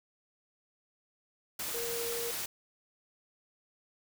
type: tone in noise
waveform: sine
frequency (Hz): 469.2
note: A#4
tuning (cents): +11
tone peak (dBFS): -36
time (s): 1.74-2.31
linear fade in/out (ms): 5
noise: white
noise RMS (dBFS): -37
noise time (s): 1.59-2.46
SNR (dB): -2
effects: none